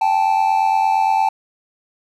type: tone pair together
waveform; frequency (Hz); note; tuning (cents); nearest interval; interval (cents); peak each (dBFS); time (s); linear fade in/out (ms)
triangle; 784 / 872.7; G5 / A5; 0 / -14; major second; 186; -15 / -14; 0.01-1.29; 5
effects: none

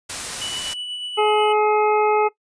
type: noise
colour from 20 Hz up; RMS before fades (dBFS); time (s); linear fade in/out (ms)
white; -28; 0.09-0.74; 10
type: tone with tremolo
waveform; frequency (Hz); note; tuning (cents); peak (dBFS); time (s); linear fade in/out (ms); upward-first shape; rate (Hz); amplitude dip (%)
triangle; 2960; F#7; 0; -24; 0.41-1.53; 10; sine; 8.2; 30
type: harmonic tone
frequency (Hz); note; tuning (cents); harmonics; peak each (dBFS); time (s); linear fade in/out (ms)
424; G#4; +36; 1 / 2 / 3 / 5 / 6; -17 / -19 / -24 / -31 / -31; 1.17-2.29; 20
effects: noise-tail reverb RT60 0.1 s tail -18 dB re dry + resampled to 22050 Hz

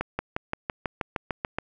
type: accelerating click train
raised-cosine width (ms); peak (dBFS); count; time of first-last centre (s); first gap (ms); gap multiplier
0.5; -12; 11; 0.01-1.585; 180; 0.97
effects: none

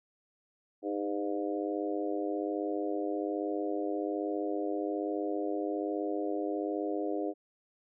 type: harmonic tone with a mistuned harmonic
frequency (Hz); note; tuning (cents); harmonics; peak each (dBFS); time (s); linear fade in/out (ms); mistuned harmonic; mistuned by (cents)
101.2; G#2; -44; 3 / 4 / 5 / 6 / 7; -34 / -36 / -38 / -40 / -41; 0.82-7.34; 50; 3; +35
effects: none

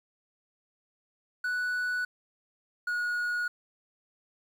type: tone pair in turn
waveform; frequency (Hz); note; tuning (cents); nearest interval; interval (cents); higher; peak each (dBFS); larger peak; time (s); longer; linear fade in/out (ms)
triangle; 1480 / 1450.4; F#6 / F#6; 0 / -35; unison; 35; first; -26; neither; 1.44-2.05 / 2.87-3.48; neither; 5
effects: 10-bit

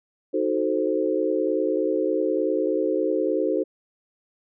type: chord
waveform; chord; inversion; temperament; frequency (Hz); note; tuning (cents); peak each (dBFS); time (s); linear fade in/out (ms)
sine; D# diminished seventh; none; equal; 311.1 / 370 / 440 / 523.3; D#4 / F#4 / A4 / C5; 0 / 0 / 0 / 0; -26; 0.33-3.64; 20
effects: none

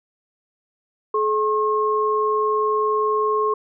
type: tone pair together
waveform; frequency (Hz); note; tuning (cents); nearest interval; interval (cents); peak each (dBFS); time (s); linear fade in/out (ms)
sine; 427.6 / 1077.5; A4 / C#6; -49 / -49; octave + major third; 1600; -20; 1.14-3.54; 5
effects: none

